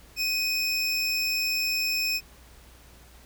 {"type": "tone pair together", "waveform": "square", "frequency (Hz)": [2505, 5308], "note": ["D#7", "E8"], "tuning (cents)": [11, 11], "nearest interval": "octave + minor second", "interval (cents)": 1300, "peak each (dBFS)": -28, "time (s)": [0.16, 2.21], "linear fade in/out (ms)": 50, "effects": ["added 60 Hz sine -52 dBFS peak until 3.25 s", "pink hiss -54 dBFS RMS until 3.25 s"]}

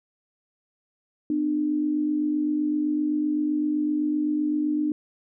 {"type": "tone pair together", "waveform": "sine", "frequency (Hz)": [252.5, 300.3], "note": ["B3", "D4"], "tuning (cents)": [39, 39], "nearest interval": "minor third", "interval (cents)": 300, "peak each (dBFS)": [-30, -22], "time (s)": [1.3, 4.92], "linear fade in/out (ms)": 2, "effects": []}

